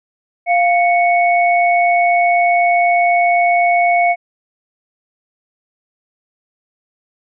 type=tone pair together; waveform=sine; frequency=698.5 / 2218 Hz; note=F5 / C#7; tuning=0 / 0 cents; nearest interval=octave + minor sixth; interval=2000 cents; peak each=-11 / -16 dBFS; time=0.46-4.16 s; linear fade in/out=50 ms; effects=none